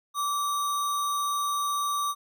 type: tone with sample-and-hold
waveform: sine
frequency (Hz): 1162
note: D6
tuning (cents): -19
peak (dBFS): -25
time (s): 0.14-2.15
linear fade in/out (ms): 50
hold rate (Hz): 4900
effects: none